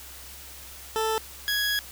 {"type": "tone pair in turn", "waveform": "20% pulse", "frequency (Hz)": [441.1, 1665.4], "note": ["A4", "G#6"], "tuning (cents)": [4, 4], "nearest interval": "octave + major seventh", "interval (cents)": 2300, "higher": "second", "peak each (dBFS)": -19, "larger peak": "neither", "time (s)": [[0.96, 1.18], [1.48, 1.79]], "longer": "second", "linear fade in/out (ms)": 0, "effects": ["added 66 Hz sine -49 dBFS peak until 1.91 s", "white hiss -44 dBFS RMS until 1.91 s"]}